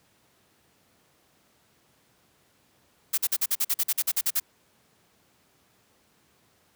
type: noise bursts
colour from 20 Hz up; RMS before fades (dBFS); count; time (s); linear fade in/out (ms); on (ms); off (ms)
blue; -24; 14; 3.13-4.4; 10; 48; 46
effects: pink hiss -64 dBFS RMS until 6.75 s + high-pass 100 Hz 12 dB/octave

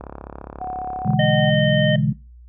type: click train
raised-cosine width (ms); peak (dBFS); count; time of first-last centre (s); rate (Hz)
1; -19; 40; 0.01-1.134; 34.7
type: tone with pitch glide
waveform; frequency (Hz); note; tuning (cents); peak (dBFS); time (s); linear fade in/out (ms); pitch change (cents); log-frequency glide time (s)
sine; 740 to 752.1; F#5 to F#5; 0 to +28; -25; 0.6-1.51; 20; +28; 0.88-1.37
type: chord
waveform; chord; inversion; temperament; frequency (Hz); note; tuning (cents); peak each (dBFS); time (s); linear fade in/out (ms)
sine; E dominant seventh; second; equal with one note detuned; 123.47 / 144.48 / 164.81 / 207.7; B2 / D3 / E3 / G#3; 0 / -28 / 0 / 0; -23 / -19 / -23 / -22; 1.05-2.13; 10
type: harmonic tone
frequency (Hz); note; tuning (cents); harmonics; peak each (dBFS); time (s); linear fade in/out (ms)
615; D#5; -20; 1 / 3 / 5; -19 / -24 / -26; 1.19-1.96; 5
effects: noise-tail reverb RT60 0.3 s tail -19 dB re dry + added 60 Hz sine -41 dBFS peak until 2.48 s

